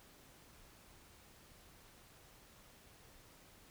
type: silence
effects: pink hiss -62 dBFS RMS until 3.7 s